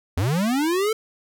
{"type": "linear sweep", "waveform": "square", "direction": "up", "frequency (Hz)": [77.78, 450], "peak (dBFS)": -20, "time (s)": [0.17, 0.93], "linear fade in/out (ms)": 5, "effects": []}